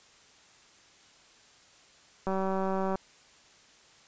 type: click train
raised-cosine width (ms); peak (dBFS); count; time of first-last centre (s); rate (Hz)
1; -18; 132; 2.27-2.956; 191
effects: white hiss -58 dBFS RMS until 4.07 s + resampled to 16000 Hz